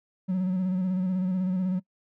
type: tone with vibrato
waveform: triangle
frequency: 185 Hz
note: F#3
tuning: in tune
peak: -21 dBFS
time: 0.28-1.8 s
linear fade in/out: 20 ms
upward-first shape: square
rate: 16 Hz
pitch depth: 34 cents each way
effects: noise-tail reverb RT60 0.1 s tail -23 dB re dry + tanh soft clip ceiling -17 dBFS